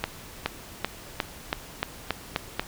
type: accelerating click train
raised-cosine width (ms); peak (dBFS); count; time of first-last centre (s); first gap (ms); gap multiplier
0.3; -8; 9; 0.04-2.596; 420; 0.92
effects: pink hiss -44 dBFS RMS until 2.67 s